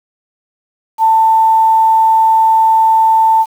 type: tone with quantisation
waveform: sine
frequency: 890 Hz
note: A5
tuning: 20 cents sharp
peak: -6 dBFS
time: 0.98-3.46 s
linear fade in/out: 50 ms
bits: 6
effects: none